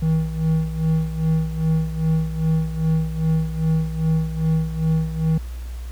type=tone with tremolo; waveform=triangle; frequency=159.9 Hz; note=D#3; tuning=48 cents sharp; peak=-13 dBFS; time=0.02-5.38 s; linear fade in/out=5 ms; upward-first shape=sine; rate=2.5 Hz; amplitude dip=75%; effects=added 60 Hz sine -28 dBFS peak until 5.91 s + pink hiss -47 dBFS RMS until 5.91 s